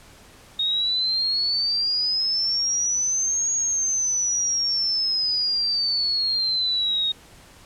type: exponential two-way sweep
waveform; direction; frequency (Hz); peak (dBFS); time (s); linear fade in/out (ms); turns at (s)
sine; up then down; 3721 to 6645 to 3721; -20; 0.59-7.12; 5; 3.52
effects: pink hiss -49 dBFS RMS until 7.65 s + low-pass 11000 Hz 12 dB/octave